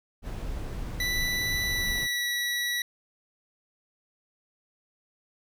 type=noise; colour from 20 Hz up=brown; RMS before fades=-34 dBFS; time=0.22-2.08 s; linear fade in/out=50 ms
type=tone with pitch glide; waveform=25% pulse; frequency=1975.5 to 1939.3 Hz; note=B6 to B6; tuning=0 to -32 cents; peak=-23 dBFS; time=1-2.82 s; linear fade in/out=2 ms; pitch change=-32 cents; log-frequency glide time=1.64-2.28 s
effects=none